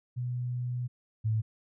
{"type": "tone pair in turn", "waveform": "sine", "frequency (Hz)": [123.47, 110], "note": ["B2", "A2"], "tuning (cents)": [0, 0], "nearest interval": "major second", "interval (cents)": 200, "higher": "first", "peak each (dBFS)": [-30, -25], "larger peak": "second", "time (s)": [[0.16, 0.88], [1.24, 1.42]], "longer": "first", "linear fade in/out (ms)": 20, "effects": []}